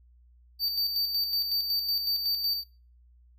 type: tone with tremolo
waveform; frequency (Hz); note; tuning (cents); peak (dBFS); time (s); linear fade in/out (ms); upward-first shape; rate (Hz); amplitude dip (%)
square; 4611; D8; -33; -25; 0.59-2.64; 50; square; 5.4; 45
effects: noise-tail reverb RT60 0.4 s tail -24 dB re dry + added 60 Hz sine -55 dBFS peak until 3.38 s